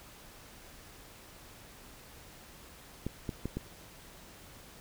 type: clicks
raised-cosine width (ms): 3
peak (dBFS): -21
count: 4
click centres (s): 3.066 / 3.292 / 3.456 / 3.57
effects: pink hiss -53 dBFS RMS until 4.8 s